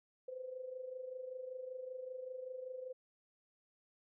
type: tone with amplitude modulation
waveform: sine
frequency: 512 Hz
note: C5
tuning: 38 cents flat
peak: -40 dBFS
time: 0.28-2.93 s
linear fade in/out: 5 ms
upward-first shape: sine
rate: 25.2 Hz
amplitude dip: 65%
effects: none